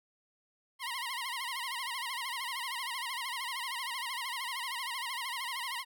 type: tone with vibrato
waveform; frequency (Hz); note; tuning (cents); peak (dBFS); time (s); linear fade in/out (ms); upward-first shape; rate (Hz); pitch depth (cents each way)
15% pulse; 1003; B5; +26; -29; 0.79-5.85; 50; sine; 13; 140
effects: none